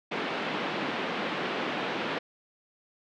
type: band-pass noise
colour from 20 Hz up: pink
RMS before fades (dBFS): -32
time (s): 0.11-2.19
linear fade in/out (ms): 10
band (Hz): 200 to 3400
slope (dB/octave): 24
effects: none